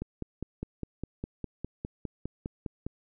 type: click train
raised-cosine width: 3 ms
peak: -21 dBFS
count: 15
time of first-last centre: 0.02-2.866 s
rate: 4.92 Hz
effects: none